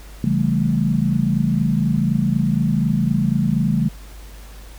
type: chord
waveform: sine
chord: A dominant seventh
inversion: first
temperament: equal with one note detuned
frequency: 138.59 / 167.79 / 196 / 220 Hz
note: C#3 / E3 / G3 / A3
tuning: 0 / +31 / 0 / 0 cents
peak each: -21 dBFS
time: 0.24-3.89 s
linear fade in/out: 2 ms
effects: added 50 Hz sine -36 dBFS peak until 4.78 s + pink hiss -45 dBFS RMS until 4.78 s